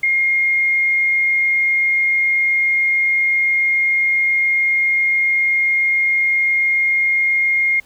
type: tone with frequency modulation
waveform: sine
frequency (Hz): 2133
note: C7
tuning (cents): +33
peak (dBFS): -13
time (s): 0.03-7.8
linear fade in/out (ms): 5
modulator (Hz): 27.3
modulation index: 0.22
effects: pink hiss -51 dBFS RMS until 7.85 s